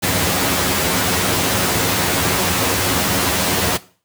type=noise with comb filter; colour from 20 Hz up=pink; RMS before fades=-17 dBFS; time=0.02-3.78 s; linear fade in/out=20 ms; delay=11 ms; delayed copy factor=+0.7; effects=noise-tail reverb RT60 0.4 s tail -18 dB re dry + high-pass 100 Hz 12 dB/octave